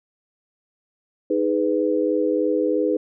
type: chord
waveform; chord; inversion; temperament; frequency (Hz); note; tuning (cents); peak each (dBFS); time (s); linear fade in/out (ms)
sine; G# minor; second; just; 311.5 / 415.3 / 498.4; D#4 / G#4 / B4; +2 / 0 / +16; -22 / -23 / -22; 1.3-2.97; 5
effects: none